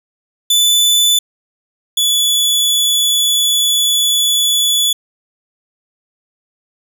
sawtooth tone pair in turn, 3492 / 3432 Hz, A7 / A7, -14 / -44 cents, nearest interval unison, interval 30 cents, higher first, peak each -6 / -8 dBFS, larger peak first, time 0.5-1.19 / 1.97-4.93 s, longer second, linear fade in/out 5 ms, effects none

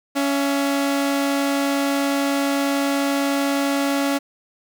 sawtooth tone pair together, 279.8 / 674 Hz, C#4 / E5, +16 / +38 cents, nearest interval octave + minor third, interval 1522 cents, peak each -15 / -25 dBFS, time 0.15-4.19 s, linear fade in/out 20 ms, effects none

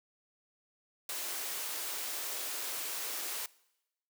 white high-pass noise, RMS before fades -38 dBFS, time 1.09-3.46 s, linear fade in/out 2 ms, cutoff 320 Hz, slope 24 dB/octave, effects noise-tail reverb RT60 0.9 s tail -22 dB re dry

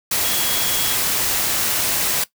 sine tone in noise, 3322 Hz, G#7, in tune, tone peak -27 dBFS, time 0.24-0.95 s, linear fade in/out 5 ms, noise white, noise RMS -20 dBFS, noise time 0.11-2.24 s, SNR -10 dB, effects noise-tail reverb RT60 0.1 s tail -17 dB re dry

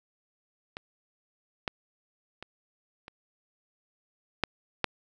clicks, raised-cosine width 0.3 ms, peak -21 / -13 / -24 / -27 / -8 / -8 dBFS, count 6, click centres 0.769 / 1.678 / 2.426 / 3.081 / 4.437 / 4.843 s, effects none

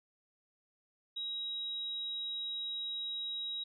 sine tone, 3825 Hz, A#7, 44 cents sharp, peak -36 dBFS, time 1.16-3.64 s, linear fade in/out 10 ms, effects none

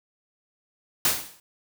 white noise with exponential decay, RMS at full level -18 dBFS, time 1.05-1.4 s, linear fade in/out 2 ms, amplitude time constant 75 ms, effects none

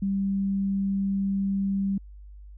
sine tone, 196 Hz, G3, in tune, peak -23 dBFS, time 0.02-1.98 s, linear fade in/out 5 ms, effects added 50 Hz sine -42 dBFS peak until 2.57 s

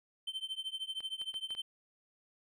triangle tone with tremolo, 3097 Hz, G7, 22 cents flat, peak -32 dBFS, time 0.27-1.62 s, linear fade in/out 5 ms, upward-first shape triangle, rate 13 Hz, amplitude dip 100%
clicks, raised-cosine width 0.3 ms, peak -36 dBFS, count 5, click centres 1.005 / 1.216 / 1.342 / 1.506 / 1.55 s
effects none

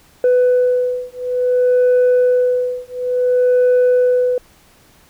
sine beating tone pair, 497.9 / 498.47 Hz, B4 / B4, +14 / +16 cents, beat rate 0.57 Hz, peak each -13 dBFS, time 0.24-4.38 s, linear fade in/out 2 ms, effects tanh soft clip ceiling -8 dBFS + pink hiss -50 dBFS RMS until 5.09 s

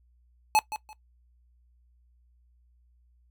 square tone with echo, 859 Hz, A5, 42 cents flat, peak -19 dBFS, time 0.55-0.59 s, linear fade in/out 0 ms, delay 170 ms, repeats 2, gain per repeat -13 dB, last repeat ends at 0.93 s, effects noise-tail reverb RT60 0.1 s tail -18 dB re dry + added 60 Hz sine -60 dBFS peak until 3.3 s

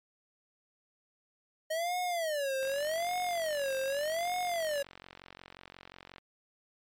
square tone with vibrato, 620 Hz, D#5, 6 cents flat, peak -31 dBFS, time 1.7-4.83 s, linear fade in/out 10 ms, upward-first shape sine, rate 0.84 Hz, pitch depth 270 cents each way
click train, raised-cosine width 0.3 ms, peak -31 dBFS, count 163, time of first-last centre 2.63-6.183 s, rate 45.6 Hz
effects MP3 64 kbps

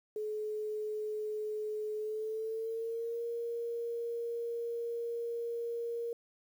sine tone with pitch glide, 426.8 to 468.1 Hz, G#4 to A#4, +47 to +7 cents, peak -34 dBFS, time 0.16-6.13 s, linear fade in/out 2 ms, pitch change +160 cents, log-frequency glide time 1.97-3.22 s, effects 10-bit

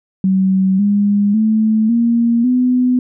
sine tone with pitch steps, 190 / 203.6 / 218.3 / 233.9 / 250.7 Hz, F#3 / G#3 / A3 / A#3 / B3, +46 / -34 / -13 / +6 / +26 cents, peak -10 dBFS, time 0.24-2.99 s, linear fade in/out 2 ms, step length 550 ms, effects none

